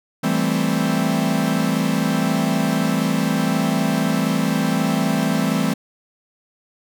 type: chord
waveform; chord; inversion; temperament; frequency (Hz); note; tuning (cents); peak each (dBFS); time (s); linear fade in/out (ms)
45% pulse; A minor seventh; second; equal; 164.81 / 196 / 220 / 261.6; E3 / G3 / A3 / C4; 0 / 0 / 0 / 0; -23; 0.23-5.74; 10
effects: none